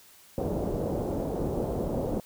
white low-pass noise, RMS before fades -30 dBFS, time 0.38-2.2 s, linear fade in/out 0 ms, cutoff 590 Hz, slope 24 dB/octave, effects white hiss -55 dBFS RMS until 2.25 s

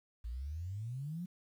sine exponential sweep, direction up, 54.4 to 185 Hz, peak -38 dBFS, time 0.24-1.26 s, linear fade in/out 10 ms, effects 11-bit

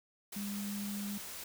sine tone in noise, 203 Hz, G#3, 39 cents flat, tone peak -37 dBFS, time 0.36-1.18 s, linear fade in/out 5 ms, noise white, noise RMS -45 dBFS, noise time 0.32-1.44 s, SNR +5 dB, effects none

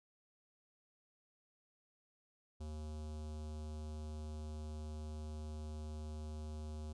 square tone with notch filter, 76.6 Hz, D#2, 27 cents flat, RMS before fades -45 dBFS, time 2.6-6.93 s, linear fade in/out 10 ms, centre 1900 Hz, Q 0.63, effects resampled to 22050 Hz

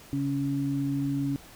sine tone pair together, 138.98 / 279 Hz, C#3 / C#4, +5 / +11 cents, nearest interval octave, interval 1206 cents, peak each -30 / -27 dBFS, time 0.13-1.36 s, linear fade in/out 0 ms, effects pink hiss -50 dBFS RMS until 1.55 s

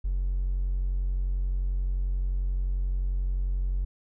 triangle tone with hard clipping, 45.7 Hz, F#1, 21 cents flat, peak -24 dBFS, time 0.04-3.85 s, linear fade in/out 10 ms, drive 2 dB, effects none

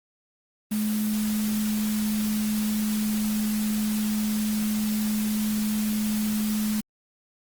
sine tone in noise, 213.5 Hz, G#3, 48 cents sharp, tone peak -23 dBFS, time 0.71-6.81 s, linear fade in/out 10 ms, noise white, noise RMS -35 dBFS, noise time 0.71-6.81 s, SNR +9 dB, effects Opus 24 kbps

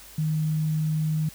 sine tone, 155.56 Hz, D#3, in tune, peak -22 dBFS, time 0.18-1.29 s, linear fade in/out 5 ms, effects added 50 Hz sine -54 dBFS peak until 1.34 s + white hiss -47 dBFS RMS until 1.34 s

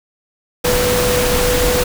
sine tone in noise, 493.9 Hz, B4, in tune, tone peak -16 dBFS, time 0.64-1.84 s, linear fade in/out 10 ms, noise pink, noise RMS -17 dBFS, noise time 0.64-1.84 s, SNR -2 dB, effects none

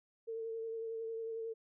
sine tone with vibrato, 451.6 Hz, A4, 45 cents sharp, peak -38 dBFS, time 0.27-1.54 s, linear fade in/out 20 ms, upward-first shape sine, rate 11 Hz, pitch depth 22 cents each way, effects none

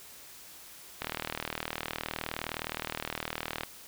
click train, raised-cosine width 0.3 ms, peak -16 dBFS, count 104, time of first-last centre 1.02-3.634 s, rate 39.4 Hz, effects white hiss -50 dBFS RMS until 3.87 s

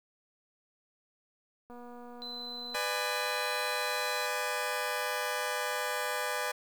click train, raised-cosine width 1 ms, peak -36 dBFS, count 255, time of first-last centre 1.7-2.75 s, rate 242 Hz
sine tone, 4036 Hz, B7, 37 cents sharp, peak -39 dBFS, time 2.22-4.26 s, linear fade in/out 0 ms
15% pulse chord, G# diminished, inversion first, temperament just, 498.4 / 598 / 830.6 Hz, B4 / D5 / G#5, +16 / +31 / 0 cents, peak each -29 / -29 / -30 dBFS, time 2.74-6.52 s, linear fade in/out 10 ms
effects 10-bit

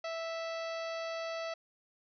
harmonic tone with a mistuned harmonic, 658 Hz, E5, 3 cents flat, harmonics 1 / 2 / 3 / 4 / 5 / 6 / 7 / 8 / 9, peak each -37 / -44 / -47 / -48 / -53 / -54 / -51 / -57 / -58 dBFS, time 0.04-1.54 s, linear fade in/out 5 ms, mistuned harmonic 7, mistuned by -27 cents, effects none

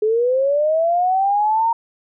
sine linear sweep, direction up, 420.6 to 930 Hz, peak -14 dBFS, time 0.02-1.73 s, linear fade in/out 5 ms, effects none

